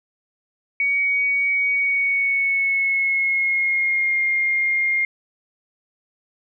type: tone with pitch glide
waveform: sine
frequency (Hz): 2249 to 2123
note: C#7 to C7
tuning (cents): +24 to +25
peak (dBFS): -17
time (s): 0.8-5.05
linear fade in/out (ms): 2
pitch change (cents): -99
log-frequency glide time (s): 1.71-4.2
effects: none